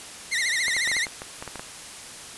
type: tone with vibrato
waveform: sawtooth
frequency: 1975.5 Hz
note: B6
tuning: in tune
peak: -19 dBFS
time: 0.31-1.06 s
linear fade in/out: 20 ms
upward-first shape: triangle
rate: 14 Hz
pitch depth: 170 cents each way
type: clicks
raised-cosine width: 0.5 ms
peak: -19 dBFS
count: 11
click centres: 0.682 / 0.766 / 0.875 / 0.916 / 0.967 / 1.068 / 1.219 / 1.425 / 1.477 / 1.557 / 1.595 s
effects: white hiss -40 dBFS RMS until 2.37 s + resampled to 24000 Hz